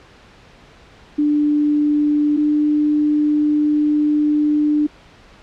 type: tone pair in turn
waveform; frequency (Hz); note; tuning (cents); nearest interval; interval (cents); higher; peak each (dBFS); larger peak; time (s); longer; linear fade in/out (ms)
sine; 296.1 / 298.7; D4 / D4; +14 / +29; unison; 15; second; -13; neither; 1.18-2.37 / 2.37-4.87; second; 10
effects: pink hiss -46 dBFS RMS until 5.42 s + low-pass 4000 Hz 12 dB/octave